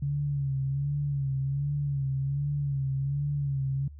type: tone with vibrato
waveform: sine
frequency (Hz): 139.8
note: C#3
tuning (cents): +15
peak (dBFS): -26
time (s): 0.02-3.88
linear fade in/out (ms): 5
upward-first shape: sine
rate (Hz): 1.3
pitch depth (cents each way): 60
effects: added 73 Hz sine -43 dBFS peak until 3.99 s